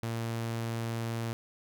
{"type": "tone", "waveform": "sawtooth", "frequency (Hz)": 115.1, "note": "A#2", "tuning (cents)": -22, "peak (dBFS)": -28, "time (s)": [0.03, 1.33], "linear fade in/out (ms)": 0, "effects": []}